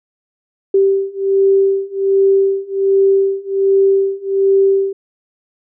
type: beating tone pair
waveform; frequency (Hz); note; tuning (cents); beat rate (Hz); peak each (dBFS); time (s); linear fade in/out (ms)
sine; 389.8 / 391.1; G4 / G4; -10 / -4; 1.3; -14 / -13; 0.74-4.93; 5
effects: none